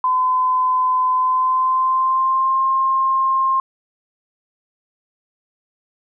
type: tone with pitch glide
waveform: sine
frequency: 1019 to 1061.7 Hz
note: C6 to C6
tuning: -46 to +25 cents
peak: -14 dBFS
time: 0.04-3.6 s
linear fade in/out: 2 ms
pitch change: +71 cents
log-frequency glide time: 1.13-2.65 s
effects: none